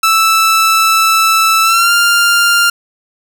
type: tone with pitch glide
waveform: sawtooth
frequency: 1318.5 to 1396.9 Hz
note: E6 to F6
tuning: 0 to 0 cents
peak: -4 dBFS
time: 0.03-2.7 s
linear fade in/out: 5 ms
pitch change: +100 cents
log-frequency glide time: 1.63-1.92 s
effects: none